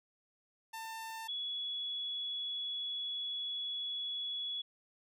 sawtooth / sine tone pair in turn, 896 / 3383 Hz, A5 / G#7, +31 / +31 cents, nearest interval octave + major seventh, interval 2300 cents, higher second, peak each -38 / -36 dBFS, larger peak second, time 0.73-1.28 / 1.28-4.62 s, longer second, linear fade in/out 10 ms, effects none

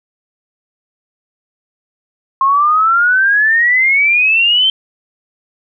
sine exponential sweep, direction up, 1064 to 3136 Hz, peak -8 dBFS, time 2.41-4.7 s, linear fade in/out 2 ms, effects none

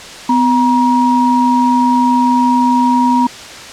sine tone pair together, 251.6 / 950 Hz, B3 / A#5, +32 / +33 cents, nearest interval octave + major seventh, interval 2301 cents, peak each -11 dBFS, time 0.29-3.27 s, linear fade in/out 5 ms, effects white hiss -30 dBFS RMS until 3.72 s + low-pass 6000 Hz 12 dB/octave

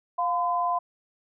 sine tone pair together, 704.5 / 1017 Hz, F5 / C6, +15 / -50 cents, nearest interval tritone, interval 635 cents, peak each -26 / -25 dBFS, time 0.18-0.79 s, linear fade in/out 10 ms, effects none

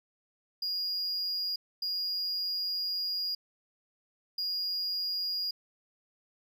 triangle tone bursts at uneven times, 4858 Hz, D#8, 42 cents flat, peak -29 dBFS, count 3, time 0.62-1.56 / 1.82-3.35 / 4.38-5.51 s, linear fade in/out 5 ms, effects none

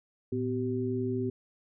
sine tone cluster, 113.2 / 252.2 / 384.1 Hz, A2 / B3 / G4, +50 / +36 / -35 cents, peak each -34 / -32 / -32 dBFS, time 0.32-1.3 s, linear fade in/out 5 ms, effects none

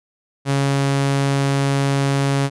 sawtooth tone, 138.59 Hz, C#3, in tune, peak -12 dBFS, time 0.45-2.5 s, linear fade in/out 50 ms, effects resampled to 24000 Hz

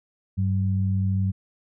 sine tone pair together, 97.7 / 189.95 Hz, G2 / F#3, -5 / +46 cents, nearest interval octave, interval 1151 cents, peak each -21 / -27 dBFS, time 0.37-1.32 s, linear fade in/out 20 ms, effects none

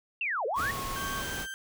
sine linear two-way sweep, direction down then up, 2794 to 411.9 to 1908 Hz, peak -28 dBFS, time 0.21-0.71 s, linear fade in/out 2 ms, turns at 0.46 s
triangle tone with vibrato, 1100 Hz, C#6, 14 cents flat, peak -34 dBFS, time 0.54-1.22 s, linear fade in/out 5 ms, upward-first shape square, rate 2.3 Hz, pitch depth 16 cents each way
pink noise, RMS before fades -37 dBFS, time 0.55-1.47 s, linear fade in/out 50 ms
35% pulse tone, 1568 Hz, G6, in tune, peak -35 dBFS, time 0.96-1.54 s, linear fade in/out 0 ms
effects none

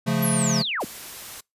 square chord, Db augmented, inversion none, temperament equal, 138.59 / 174.61 / 220 Hz, Db3 / F3 / A3, 0 / 0 / 0 cents, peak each -26 / -26 / -25 dBFS, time 0.06-0.63 s, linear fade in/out 20 ms
sine linear sweep, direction down, 11840 to 74.4 Hz, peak -24 dBFS, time 0.22-0.85 s, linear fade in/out 10 ms
white noise, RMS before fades -38 dBFS, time 0.8-1.41 s, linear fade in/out 10 ms
effects noise-tail reverb RT60 0.2 s tail -26 dB re dry + resampled to 32000 Hz

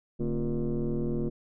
sine tone with frequency modulation, 103.7 Hz, G#2, 2 cents flat, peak -25 dBFS, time 0.19-1.3 s, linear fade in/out 20 ms, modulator 124 Hz, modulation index 2.5, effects tanh soft clip ceiling -23 dBFS

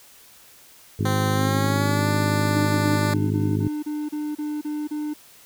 harmonic tone, 51.91 Hz, G#1, in tune, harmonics 2 / 3 / 4 / 5 / 6 / 7 / 8, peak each -23 / -27 / -29 / -31 / -33 / -34 / -35 dBFS, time 0.99-3.68 s, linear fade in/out 5 ms
10% pulse tone with pitch glide, 259.6 to 294.8 Hz, C4 to D4, -13 to +7 cents, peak -15 dBFS, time 1.05-3.14 s, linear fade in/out 5 ms, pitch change +220 cents, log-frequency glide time 1.32-2.08 s
triangle tone bursts, 299.9 Hz, D4, 36 cents sharp, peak -23 dBFS, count 10, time 2.55-5.138 s, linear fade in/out 10 ms, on 230 ms, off 32 ms
effects white hiss -50 dBFS RMS until 5.45 s

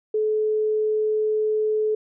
sine tone, 430.2 Hz, A4, 39 cents flat, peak -19 dBFS, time 0.14-1.95 s, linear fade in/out 5 ms, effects none

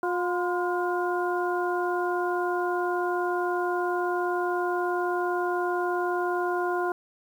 harmonic tone with a mistuned harmonic, 356.2 Hz, F4, 34 cents sharp, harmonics 1 / 2 / 3 / 4, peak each -27 / -30 / -32 / -33 dBFS, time 0.03-6.92 s, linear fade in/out 2 ms, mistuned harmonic 3, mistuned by -58 cents, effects 9-bit

